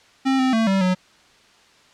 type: tone with pitch steps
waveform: square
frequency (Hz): 266.4 / 259.9 / 224.2 / 193.4 / 183.8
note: C4 / C4 / A3 / G3 / F#3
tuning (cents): +31 / -11 / +33 / -23 / -11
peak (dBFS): -17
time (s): 0.25-0.95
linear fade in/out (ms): 20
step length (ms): 140
effects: white hiss -53 dBFS RMS until 1.93 s + low-pass 5000 Hz 12 dB/octave